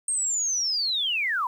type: linear sweep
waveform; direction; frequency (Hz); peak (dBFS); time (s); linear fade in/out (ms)
sine; down; 8600 to 936; -23; 0.08-1.47; 2
effects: 9-bit